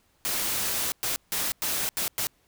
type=noise bursts at uneven times; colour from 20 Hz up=white; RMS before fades=-28 dBFS; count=6; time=0.25-0.92 / 1.03-1.16 / 1.32-1.52 / 1.62-1.89 / 1.97-2.08 / 2.18-2.27 s; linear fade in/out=0 ms; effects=pink hiss -66 dBFS RMS until 2.47 s